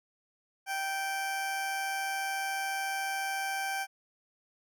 20% pulse tone with amplitude modulation, 780 Hz, G5, 9 cents flat, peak -25 dBFS, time 0.66-3.87 s, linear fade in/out 50 ms, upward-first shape sine, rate 154 Hz, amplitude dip 30%, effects none

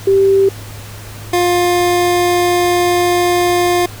sine / 25% pulse tone pair in turn, 390.5 / 353.1 Hz, G4 / F4, -7 / +19 cents, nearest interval major second, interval 174 cents, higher first, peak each -7 dBFS, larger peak neither, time 0.07-0.49 / 1.33-3.86 s, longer second, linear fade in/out 5 ms, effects added 104 Hz sine -30 dBFS peak until 4 s + pink hiss -34 dBFS RMS until 4 s

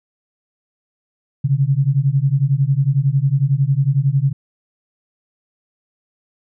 sine beating tone pair, 132.3 / 143.3 Hz, C3 / D3, +20 / -42 cents, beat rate 11 Hz, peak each -16 dBFS, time 1.44-4.33 s, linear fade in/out 10 ms, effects none

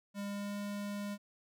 square tone with pitch glide, 201.8 to 203.7 Hz, G#3 to G#3, -49 to -33 cents, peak -38 dBFS, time 0.14-1.18 s, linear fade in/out 50 ms, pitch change +16 cents, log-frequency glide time 0.27-0.58 s, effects none

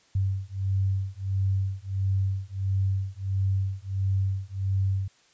sine beating tone pair, 95.9 / 97.4 Hz, G2 / G2, -37 / -11 cents, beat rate 1.5 Hz, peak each -27 / -27 dBFS, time 0.15-5.08 s, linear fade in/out 5 ms, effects white hiss -61 dBFS RMS until 5.33 s + resampled to 16000 Hz

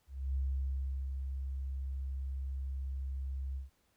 sine tone with ADSR envelope, 67 Hz, C2, 42 cents sharp, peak -30 dBFS, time 0.07-3.7 s, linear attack 280 ms, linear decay 740 ms, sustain -5 dB, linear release 140 ms, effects pink hiss -74 dBFS RMS until 3.96 s

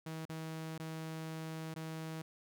sawtooth tone with dropouts, 160 Hz, D#3, 49 cents sharp, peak -37 dBFS, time 0.06-2.22 s, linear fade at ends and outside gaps 5 ms, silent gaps 0.254-0.294 / 0.78-0.797 / 1.741-1.76 s, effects none

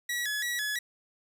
sawtooth tone with vibrato, 1811 Hz, A6, 49 cents sharp, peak -26 dBFS, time 0.09-0.79 s, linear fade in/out 5 ms, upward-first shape square, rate 3 Hz, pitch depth 110 cents each way, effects none

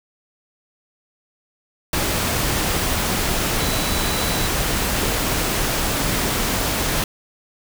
sine tone in noise, 3951 Hz, B7, in tune, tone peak -31 dBFS, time 3.6-4.47 s, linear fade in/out 2 ms, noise pink, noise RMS -21 dBFS, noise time 1.93-7.04 s, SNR -13 dB, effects none

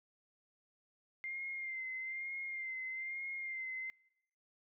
sine tone with vibrato, 2100 Hz, C7, 6 cents sharp, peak -39 dBFS, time 1.24-3.9 s, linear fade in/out 0 ms, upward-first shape sine, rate 1.1 Hz, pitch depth 39 cents each way, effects noise-tail reverb RT60 0.9 s tail -26 dB re dry

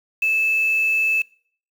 sine tone with quantisation, 2622 Hz, E7, 10 cents flat, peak -16 dBFS, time 0.22-1.22 s, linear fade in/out 5 ms, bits 6, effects noise-tail reverb RT60 0.5 s tail -22 dB re dry

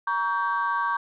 sine chord, G diminished, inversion first, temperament just, 940.8 / 1128.9 / 1568 Hz, Bb5 / Db6 / G6, +16 / +31 / 0 cents, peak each -27 / -25 / -28 dBFS, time 0.07-0.97 s, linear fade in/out 5 ms, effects tanh soft clip ceiling -15 dBFS

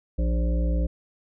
harmonic tone with a mistuned harmonic, 58.27 Hz, A#1, in tune, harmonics 1 / 3 / 5 / 7 / 9 / 10, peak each -21 / -31 / -35 / -45 / -36 / -41 dBFS, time 0.18-0.87 s, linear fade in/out 10 ms, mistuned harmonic 5, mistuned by +41 cents, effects none

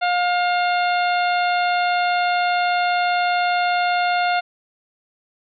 harmonic tone with a mistuned harmonic, 711 Hz, F5, 31 cents sharp, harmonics 1 / 2 / 3 / 4 / 5 / 6, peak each -18 / -24 / -28 / -30 / -32 / -34 dBFS, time 0.01-4.41 s, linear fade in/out 20 ms, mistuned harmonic 4, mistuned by -51 cents, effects none

